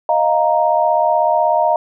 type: chord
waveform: sine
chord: Eb suspended second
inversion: none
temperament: equal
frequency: 622.3 / 698.5 / 932.3 Hz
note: Eb5 / F5 / Bb5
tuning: 0 / 0 / 0 cents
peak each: -16 dBFS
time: 0.09-1.76 s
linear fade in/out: 2 ms
effects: none